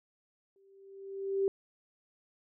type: tone with exponential growth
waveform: sine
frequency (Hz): 390.9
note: G4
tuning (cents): -5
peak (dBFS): -24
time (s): 0.56-1.48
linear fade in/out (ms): 1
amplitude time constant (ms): 200
effects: none